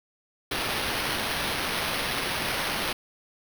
violet noise with sample-and-hold, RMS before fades -29 dBFS, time 0.51-2.93 s, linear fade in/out 5 ms, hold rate 7350 Hz, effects none

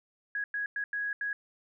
sine tone bursts at uneven times, 1661.2 Hz, G#6, in tune, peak -30 dBFS, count 5, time 0.35-0.44 / 0.54-0.66 / 0.76-0.84 / 0.93-1.13 / 1.21-1.33 s, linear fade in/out 2 ms, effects none

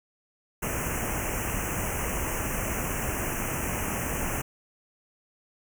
pink band-stop noise, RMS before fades -30 dBFS, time 0.62-4.42 s, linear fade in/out 10 ms, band 2900 to 5800 Hz, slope 96 dB/octave, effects none

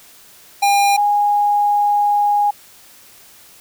square / sine tone pair in turn, 805 / 823.3 Hz, G5 / G#5, +46 / -15 cents, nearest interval unison, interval 39 cents, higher second, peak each -12 dBFS, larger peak neither, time 0.62-0.97 / 0.97-2.51 s, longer second, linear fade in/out 10 ms, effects white hiss -45 dBFS RMS until 3.6 s

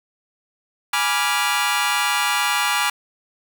20% pulse chord, G# diminished seventh, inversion none, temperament equal with one note detuned, 830.6 / 979.8 / 1174.7 / 1396.9 Hz, G#5 / B5 / D6 / F6, 0 / -14 / 0 / 0 cents, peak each -19 dBFS, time 0.93-2.9 s, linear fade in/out 5 ms, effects none

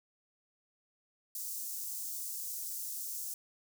white high-pass noise, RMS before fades -40 dBFS, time 1.35-3.34 s, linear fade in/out 2 ms, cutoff 5900 Hz, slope 24 dB/octave, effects none

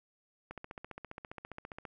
click train, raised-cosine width 0.5 ms, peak -28 dBFS, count 21, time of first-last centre 0.51-1.852 s, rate 14.9 Hz, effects none

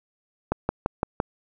click train, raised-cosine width 1 ms, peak -8 dBFS, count 5, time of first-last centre 0.52-1.201 s, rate 5.87 Hz, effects none

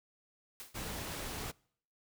white noise with exponential decay, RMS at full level -44 dBFS, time 0.6-0.83 s, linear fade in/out 0 ms, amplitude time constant 49 ms
pink noise, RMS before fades -41 dBFS, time 0.74-1.52 s, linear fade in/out 20 ms
effects noise-tail reverb RT60 0.6 s tail -25 dB re dry

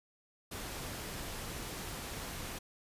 pink noise, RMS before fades -42 dBFS, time 0.51-2.59 s, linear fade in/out 10 ms, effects resampled to 32000 Hz

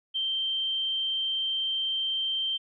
sine tone, 3136 Hz, G7, in tune, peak -26 dBFS, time 0.14-2.58 s, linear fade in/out 20 ms, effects none

